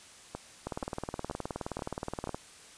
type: two click trains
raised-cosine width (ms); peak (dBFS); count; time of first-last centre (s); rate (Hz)
1; -20 / -22; 33 / 5; 0.67-2.345 / 0.35-2.273; 19.1 / 2.08
effects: white hiss -53 dBFS RMS until 2.77 s + resampled to 22050 Hz